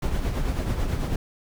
brown noise with tremolo, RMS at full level -23 dBFS, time 0.02-1.16 s, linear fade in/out 5 ms, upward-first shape triangle, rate 9.1 Hz, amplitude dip 50%, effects none

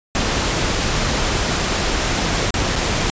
pink noise with dropouts, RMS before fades -19 dBFS, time 0.15-3.1 s, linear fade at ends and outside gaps 0 ms, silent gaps 2.506-2.541 / 2.756-2.761 s, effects resampled to 16000 Hz

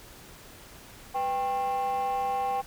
sine tone with frequency modulation, 790 Hz, G5, 13 cents sharp, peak -23 dBFS, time 1.14-2.62 s, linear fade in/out 20 ms, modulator 293 Hz, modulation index 0.58, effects tanh soft clip ceiling -25 dBFS + pink hiss -49 dBFS RMS until 2.66 s

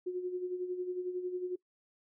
sine tone with tremolo, 362.5 Hz, F#4, 35 cents flat, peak -31 dBFS, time 0.06-1.56 s, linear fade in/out 10 ms, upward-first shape sine, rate 11 Hz, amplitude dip 60%, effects noise-tail reverb RT60 0.1 s tail -21 dB re dry

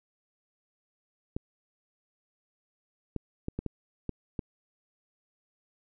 clicks, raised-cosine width 3 ms, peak -19 dBFS, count 7, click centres 1.365 / 3.163 / 3.484 / 3.59 / 3.663 / 4.093 / 4.392 s, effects none

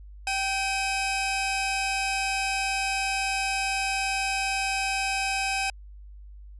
sawtooth tone pair together, 777.4 / 2536 Hz, G5 / D#7, -15 / +32 cents, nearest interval octave + minor sixth, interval 2047 cents, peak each -24 / -25 dBFS, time 0.27-5.7 s, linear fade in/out 2 ms, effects added 50 Hz sine -42 dBFS peak until 6.59 s + resampled to 24000 Hz

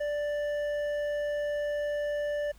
sine tone with hard clipping, 587.3 Hz, D5, in tune, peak -30 dBFS, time 0-2.52 s, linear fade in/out 10 ms, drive 7 dB, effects added 50 Hz sine -53 dBFS peak until 2.58 s + pink hiss -61 dBFS RMS until 2.58 s

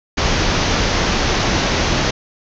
pink low-pass noise, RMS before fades -17 dBFS, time 0.17-2.11 s, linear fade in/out 10 ms, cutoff 6500 Hz, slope 96 dB/octave, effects none

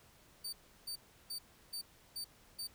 sawtooth tone bursts, 4601 Hz, D8, 36 cents flat, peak -37 dBFS, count 6, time 0.44-2.674 s, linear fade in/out 10 ms, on 89 ms, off 340 ms, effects pink hiss -64 dBFS RMS until 2.74 s

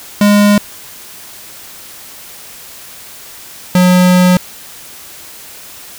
square tone pair in turn, 205.5 / 181.08 Hz, G#3 / F#3, -18 / -37 cents, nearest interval major second, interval 219 cents, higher first, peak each -6 dBFS, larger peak neither, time 0.21-0.58 / 3.75-4.37 s, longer second, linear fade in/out 2 ms, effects white hiss -33 dBFS RMS until 5.98 s

